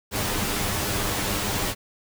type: noise with comb filter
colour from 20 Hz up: pink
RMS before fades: -26 dBFS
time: 0.11-1.75 s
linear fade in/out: 50 ms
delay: 9.9 ms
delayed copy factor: +0.6
effects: none